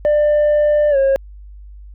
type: tone with pitch glide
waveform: sine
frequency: 595 to 542.5 Hz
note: D5 to C#5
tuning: +22 to -37 cents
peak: -8 dBFS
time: 0.05-1.16 s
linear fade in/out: 0 ms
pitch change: -159 cents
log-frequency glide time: 0.9-0.97 s
effects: tanh soft clip ceiling -10 dBFS + added 50 Hz sine -34 dBFS peak until 1.94 s